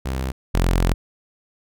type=tone pair in turn; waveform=sawtooth; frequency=65.41 / 43.75 Hz; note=C2 / F1; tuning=0 / +4 cents; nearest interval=perfect fifth; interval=696 cents; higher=first; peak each=-19 / -12 dBFS; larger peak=second; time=0.05-0.32 / 0.54-0.94 s; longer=second; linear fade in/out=10 ms; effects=none